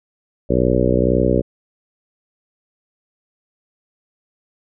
harmonic tone with a mistuned harmonic, 62 Hz, B1, 7 cents sharp, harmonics 1 / 2 / 3 / 4 / 5 / 6 / 7 / 8 / 9, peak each -22 / -22 / -22 / -22 / -22 / -22 / -22 / -22 / -22 dBFS, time 0.49-1.42 s, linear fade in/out 20 ms, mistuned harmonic 1, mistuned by -21 cents, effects none

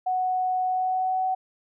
sine tone with pitch glide, 740 to 750.8 Hz, F#5 to F#5, 0 to +25 cents, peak -22 dBFS, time 0.06-1.35 s, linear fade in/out 10 ms, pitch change +25 cents, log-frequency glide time 0.65-1.23 s, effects none

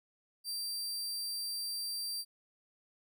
sawtooth tone, 4700 Hz, D8, 1 cent sharp, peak -33 dBFS, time 0.44-2.25 s, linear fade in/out 50 ms, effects none

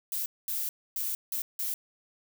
violet noise bursts at uneven times, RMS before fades -32 dBFS, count 5, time 0.12-0.26 / 0.48-0.69 / 0.96-1.15 / 1.32-1.42 / 1.59-1.74 s, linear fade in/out 2 ms, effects none

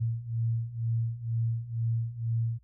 sine beating tone pair, 113.7 / 115.8 Hz, A#2 / A#2, -43 / -11 cents, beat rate 2.1 Hz, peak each -32 / -29 dBFS, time 0-2.59 s, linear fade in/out 20 ms, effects added 60 Hz sine -59 dBFS peak until 2.63 s

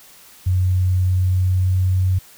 sine tone with pitch glide, 91.9 to 92.86 Hz, F#2 to F#2, -11 to +7 cents, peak -14 dBFS, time 0.46-2.19 s, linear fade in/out 10 ms, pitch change +18 cents, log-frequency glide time 1.17-1.9 s, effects white hiss -46 dBFS RMS until 2.37 s

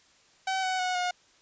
sawtooth tone with pitch steps, 762 / 747.6 / 733.5 / 719.6 Hz, G5 / F#5 / F#5 / F#5, -49 / +18 / -15 / -48 cents, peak -23 dBFS, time 0.47-1.11 s, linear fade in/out 5 ms, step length 160 ms, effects white hiss -61 dBFS RMS until 1.41 s + resampled to 16000 Hz

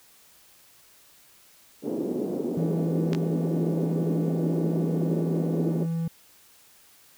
white band-pass noise, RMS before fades -29 dBFS, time 1.82-5.87 s, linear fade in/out 50 ms, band 220 to 400 Hz, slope 24 dB/octave
triangle tone, 165.3 Hz, E3, 5 cents sharp, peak -23 dBFS, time 2.57-6.08 s, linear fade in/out 5 ms
clicks, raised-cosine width 0.2 ms, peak -15 / -17 dBFS, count 2, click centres 3.132 / 3.149 s
effects white hiss -56 dBFS RMS until 7.17 s

